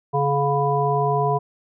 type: harmonic tone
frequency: 141.4 Hz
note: C#3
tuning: 35 cents sharp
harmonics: 1 / 3 / 5 / 7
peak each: -23 / -23 / -23 / -23 dBFS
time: 0.13-1.39 s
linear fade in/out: 20 ms
effects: none